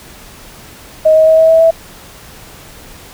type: tone with pitch steps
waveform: sine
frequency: 628 / 633.5 / 639 / 644.5 / 650.1 / 655.8 Hz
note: D#5 / D#5 / D#5 / E5 / E5 / E5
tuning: +16 / +31 / +46 / -39 / -24 / -9 cents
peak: -4 dBFS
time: 1.05-1.71 s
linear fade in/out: 10 ms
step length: 110 ms
effects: pink hiss -36 dBFS RMS until 3.13 s